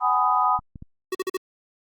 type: chord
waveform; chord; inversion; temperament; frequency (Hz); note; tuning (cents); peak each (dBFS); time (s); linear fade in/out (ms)
sine; G# minor seventh; third; just; 747.5 / 830.6 / 996.7 / 1245.9; F#5 / G#5 / B5 / D#6; +17 / 0 / +16 / +2; -25 / -25 / -23 / -21; 0-0.6; 50
type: clicks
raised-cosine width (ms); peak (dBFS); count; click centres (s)
5; -26; 3; 0.591 / 0.758 / 0.824
type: tone bursts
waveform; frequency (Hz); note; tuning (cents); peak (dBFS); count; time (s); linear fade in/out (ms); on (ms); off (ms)
square; 375.2; F#4; +24; -24; 4; 1.12-1.371; 5; 29; 45
effects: Opus 24 kbps